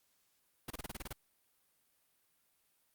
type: noise bursts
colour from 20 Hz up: pink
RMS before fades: -42 dBFS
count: 9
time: 0.68-1.129 s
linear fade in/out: 5 ms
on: 25 ms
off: 28 ms
effects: white hiss -75 dBFS RMS until 2.94 s + Opus 48 kbps